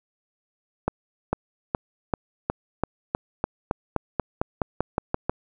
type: accelerating click train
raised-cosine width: 1 ms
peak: -8 dBFS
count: 17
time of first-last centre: 0.88-5.296 s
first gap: 450 ms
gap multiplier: 0.93
effects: none